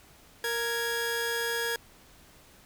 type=tone pair together; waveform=sawtooth; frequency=466.2 / 1661.3 Hz; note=A#4 / G#6; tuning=0 / 0 cents; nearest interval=octave + minor seventh; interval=2200 cents; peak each=-28 / -27 dBFS; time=0.44-1.76 s; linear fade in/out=2 ms; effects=pink hiss -56 dBFS RMS until 2.65 s